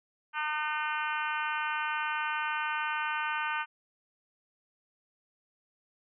harmonic tone, 303.7 Hz, D#4, 42 cents flat, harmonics 3 / 4 / 5 / 6 / 7 / 8 / 9 / 10, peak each -35 / -36 / -34 / -42 / -43 / -41 / -42 / -45 dBFS, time 0.33-3.66 s, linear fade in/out 50 ms, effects none

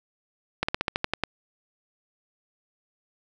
slowing click train, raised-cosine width 0.3 ms, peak -8 dBFS, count 9, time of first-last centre 0.63-1.237 s, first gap 55 ms, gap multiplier 1.09, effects none

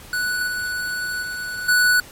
square tone with level steps, 1480 Hz, F#6, in tune, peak -21 / -24 / -27 / -14 dBFS, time 0.13-2 s, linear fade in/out 2 ms, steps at 0.47 / 1.22 / 1.68 s, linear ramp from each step 10 ms, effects pink hiss -42 dBFS RMS until 2.11 s + MP3 64 kbps

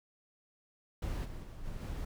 brown noise with level steps, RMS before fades -35 / -43 / -46 / -41 / -38 dBFS, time 1.02-2.05 s, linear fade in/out 5 ms, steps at 1.24 / 1.42 / 1.64 / 1.8 s, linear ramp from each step 20 ms, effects none

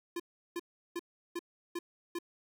square tone bursts, 345.4 Hz, F4, 19 cents flat, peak -35 dBFS, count 6, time 0.16-2.188 s, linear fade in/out 5 ms, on 38 ms, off 360 ms, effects 11-bit

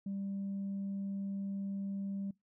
sine tone, 197 Hz, G3, 9 cents sharp, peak -34 dBFS, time 0.06-2.31 s, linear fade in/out 5 ms, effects noise-tail reverb RT60 0.2 s tail -25 dB re dry + tanh soft clip ceiling -33 dBFS

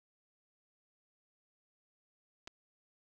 clicks, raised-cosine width 0.2 ms, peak -30 dBFS, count 2, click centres 2.474 / 2.477 s, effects 12-bit

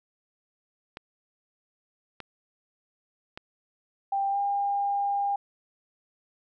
clicks, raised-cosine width 0.3 ms, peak -22 dBFS, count 3, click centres 0.971 / 2.203 / 3.375 s
sine tone with pitch glide, 790 to 803.8 Hz, G5 to G5, +13 to +43 cents, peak -24 dBFS, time 4.12-5.36 s, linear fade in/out 5 ms, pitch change +30 cents, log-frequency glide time 4.3-4.38 s
effects none

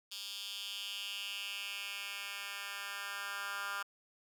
10% pulse tone with high-pass filter sweep, 200 Hz, G3, 35 cents sharp, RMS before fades -42 dBFS, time 0.11-3.83 s, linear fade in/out 10 ms, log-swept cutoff 3800 to 1400 Hz, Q 3.3, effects none

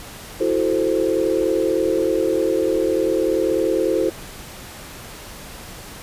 sine chord, F# half-diminished seventh, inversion third, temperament equal, 329.6 / 370 / 440 / 523.3 Hz, E4 / F#4 / A4 / C5, 0 / 0 / 0 / 0 cents, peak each -22 dBFS, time 0.4-4.1 s, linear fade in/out 10 ms, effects pink hiss -37 dBFS RMS until 6.02 s + resampled to 32000 Hz

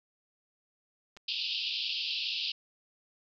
clicks, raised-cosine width 0.2 ms, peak -33 dBFS, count 2, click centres 1.167 / 1.172 s
pink band-pass noise, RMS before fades -34 dBFS, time 1.28-2.52 s, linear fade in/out 5 ms, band 2600 to 5000 Hz, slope 96 dB/octave
effects none

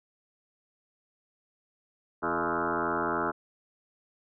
sine tone with frequency modulation, 850 Hz, G#5, 40 cents sharp, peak -26 dBFS, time 2.22-3.32 s, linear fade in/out 20 ms, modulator 83.3 Hz, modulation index 7.3, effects none

